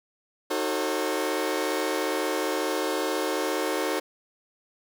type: chord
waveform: sawtooth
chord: D# diminished seventh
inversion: none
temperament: just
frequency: 311.1 / 373.4 / 448 / 537.6 Hz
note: D#4 / F#4 / A4 / C5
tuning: 0 / +16 / +31 / +47 cents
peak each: -27 dBFS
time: 0.5-4 s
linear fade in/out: 10 ms
effects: none